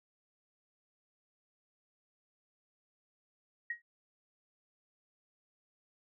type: tone with exponential decay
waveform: sine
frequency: 1890 Hz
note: A#6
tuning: 23 cents sharp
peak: -31 dBFS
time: 3.7-3.82 s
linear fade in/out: 5 ms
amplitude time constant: 24 ms
effects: none